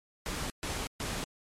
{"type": "noise bursts", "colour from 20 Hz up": "pink", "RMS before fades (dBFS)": -35, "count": 3, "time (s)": [0.26, 1.24], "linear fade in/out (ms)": 0, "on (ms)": 240, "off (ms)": 130, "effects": ["low-pass 10000 Hz 12 dB/octave", "MP3 64 kbps"]}